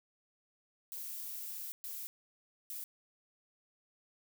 violet noise bursts at uneven times, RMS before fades -43 dBFS, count 3, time 0.92-1.72 / 1.84-2.07 / 2.7-2.84 s, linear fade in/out 0 ms, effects none

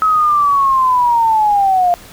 sine linear sweep, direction down, 1288 to 695 Hz, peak -9 dBFS, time 0.02-1.94 s, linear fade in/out 0 ms, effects pink hiss -38 dBFS RMS until 2.12 s

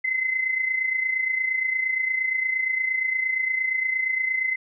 sine tone with amplitude modulation, 2052 Hz, C7, 34 cents flat, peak -19 dBFS, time 0.04-4.56 s, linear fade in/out 10 ms, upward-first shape sine, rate 28.6 Hz, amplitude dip 60%, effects none

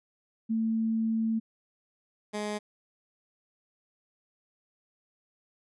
sine / 15% pulse tone pair in turn, 223.7 / 209.4 Hz, A3 / G#3, +29 / +15 cents, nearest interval minor second, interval 114 cents, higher first, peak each -25 dBFS, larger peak neither, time 0.49-1.4 / 2.33-2.59 s, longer first, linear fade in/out 20 ms, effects resampled to 24000 Hz

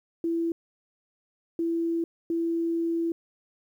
sine tone bursts at uneven times, 333.7 Hz, E4, 21 cents sharp, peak -24 dBFS, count 3, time 0.24-0.52 / 1.59-2.04 / 2.3-3.12 s, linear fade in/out 2 ms, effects 10-bit

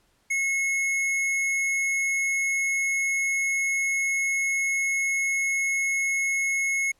sine tone with hard clipping, 2178 Hz, C#7, 31 cents flat, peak -24 dBFS, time 0.3-6.92 s, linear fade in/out 10 ms, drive 15 dB, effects pink hiss -66 dBFS RMS until 6.99 s + low-pass 12000 Hz 12 dB/octave

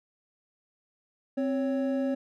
triangle tone pair together, 262.7 / 556.6 Hz, C4 / C#5, +7 / +7 cents, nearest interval octave + minor second, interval 1300 cents, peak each -25 / -29 dBFS, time 1.37-2.15 s, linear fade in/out 10 ms, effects none

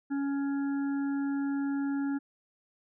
harmonic tone, 279.2 Hz, C#4, 13 cents sharp, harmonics 1 / 3 / 5 / 6, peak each -28 / -45 / -46 / -48 dBFS, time 0.1-2.19 s, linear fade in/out 20 ms, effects none

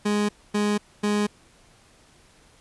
30% pulse tone bursts, 207.7 Hz, G#3, in tune, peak -18 dBFS, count 3, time 0.05-1.27 s, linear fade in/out 10 ms, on 240 ms, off 250 ms, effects pink hiss -56 dBFS RMS until 2.6 s + resampled to 24000 Hz

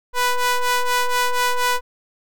sawtooth ring-modulated tone, 493.9 Hz, B4, in tune, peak -10 dBFS, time 0.13-1.81 s, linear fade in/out 50 ms, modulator 496 Hz, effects none

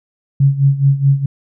sine tone with tremolo, 138.5 Hz, C#3, 1 cent flat, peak -6 dBFS, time 0.4-1.26 s, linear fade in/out 5 ms, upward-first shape sine, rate 4.7 Hz, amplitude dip 80%, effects none

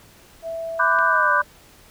sine tone with pitch glide, 659.3 to 587.4 Hz, E5 to D5, 0 to 0 cents, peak -26 dBFS, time 0.42-1.44 s, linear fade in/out 50 ms, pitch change -200 cents, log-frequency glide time 1.07-1.32 s
sine chord, G major seventh, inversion first, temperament equal with one note detuned, 1000.4 / 1174.7 / 1480 / 1568 Hz, B5 / D6 / F#6 / G6, +22 / 0 / 0 / 0 cents, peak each -21 dBFS, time 0.79-1.42 s, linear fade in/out 10 ms
click, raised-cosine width 0.3 ms, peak -20 dBFS, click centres 0.988 s
effects pink hiss -50 dBFS RMS until 1.9 s

